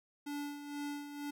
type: tone with tremolo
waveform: square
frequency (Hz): 289.3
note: D4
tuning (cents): -26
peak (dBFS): -38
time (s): 0.26-1.31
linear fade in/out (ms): 10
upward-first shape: sine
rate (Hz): 2.1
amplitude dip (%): 60
effects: none